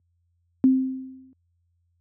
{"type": "tone with exponential decay", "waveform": "sine", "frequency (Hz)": 261.6, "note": "C4", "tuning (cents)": 0, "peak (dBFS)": -11, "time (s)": [0.64, 1.33], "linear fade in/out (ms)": 0, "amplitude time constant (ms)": 150, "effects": ["added 86 Hz sine -56 dBFS peak until 2 s", "high-pass 150 Hz 12 dB/octave"]}